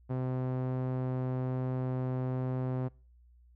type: tone with low-pass filter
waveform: sawtooth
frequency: 128.4 Hz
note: C3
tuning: 32 cents flat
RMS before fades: -33 dBFS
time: 0.09-2.89 s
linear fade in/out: 20 ms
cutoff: 880 Hz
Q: 0.64
effects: noise-tail reverb RT60 0.4 s tail -24 dB re dry + added 60 Hz sine -57 dBFS peak until 3.55 s